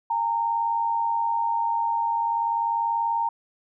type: tone pair together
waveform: sine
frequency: 820 / 920.4 Hz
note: G#5 / A#5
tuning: -22 / -22 cents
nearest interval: major second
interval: 200 cents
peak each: -30 / -22 dBFS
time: 0.1-3.29 s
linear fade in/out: 5 ms
effects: none